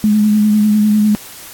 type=tone with vibrato; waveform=sine; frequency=211.4 Hz; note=G#3; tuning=31 cents sharp; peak=-8 dBFS; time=0.04-1.15 s; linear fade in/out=0 ms; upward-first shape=sine; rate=10 Hz; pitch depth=25 cents each way; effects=white hiss -34 dBFS RMS until 1.53 s + AAC 64 kbps